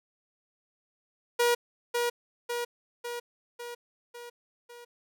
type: tone with echo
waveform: sawtooth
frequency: 479 Hz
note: A#4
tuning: 47 cents sharp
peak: -18 dBFS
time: 1.39-1.55 s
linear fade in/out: 10 ms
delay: 550 ms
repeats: 6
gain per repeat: -4 dB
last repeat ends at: 4.85 s
effects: none